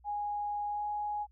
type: tone with pitch glide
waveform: sine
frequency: 826 to 832.7 Hz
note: G#5 to G#5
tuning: -10 to +4 cents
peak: -32 dBFS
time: 0.04-1.27 s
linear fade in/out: 50 ms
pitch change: +14 cents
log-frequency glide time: 0.69-0.84 s
effects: added 60 Hz sine -59 dBFS peak until 1.31 s